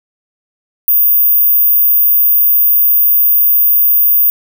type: tone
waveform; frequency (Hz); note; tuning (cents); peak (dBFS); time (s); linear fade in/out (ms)
sine; 14917; A#9; 0; -6; 0.88-4.3; 0
effects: none